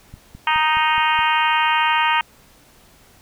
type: click train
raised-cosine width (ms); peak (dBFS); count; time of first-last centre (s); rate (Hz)
5; -25; 6; 0.14-1.19; 4.76
type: harmonic tone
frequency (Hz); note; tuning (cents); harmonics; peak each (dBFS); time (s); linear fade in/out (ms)
311.1; D#4; 0; 3 / 4 / 5 / 6 / 7 / 8 / 9 / 10; -18 / -23 / -25 / -25 / -27 / -25 / -26 / -29; 0.47-2.21; 2
effects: pink hiss -51 dBFS RMS until 3.21 s